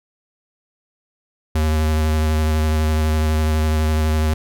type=tone with vibrato; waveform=square; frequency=77.78 Hz; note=D#2; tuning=in tune; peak=-16 dBFS; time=1.55-4.34 s; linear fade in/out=5 ms; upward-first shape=square; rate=12 Hz; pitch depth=14 cents each way; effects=none